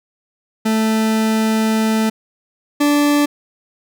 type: tone pair in turn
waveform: 40% pulse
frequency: 220 / 291.3 Hz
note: A3 / D4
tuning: 0 / -14 cents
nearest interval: perfect fourth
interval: 486 cents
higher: second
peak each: -13 / -11 dBFS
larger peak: second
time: 0.65-2.1 / 2.8-3.26 s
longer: first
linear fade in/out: 10 ms
effects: none